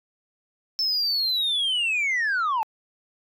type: linear sweep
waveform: sine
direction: down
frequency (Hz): 5320 to 840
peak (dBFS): -19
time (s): 0.79-2.63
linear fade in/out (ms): 0
effects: tanh soft clip ceiling -20 dBFS